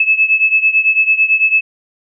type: beating tone pair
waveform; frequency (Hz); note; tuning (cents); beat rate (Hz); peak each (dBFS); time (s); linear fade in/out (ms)
sine; 2600 / 2609; E7 / E7; -24 / -18; 9; -11 / -14; 0-1.61; 5
effects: none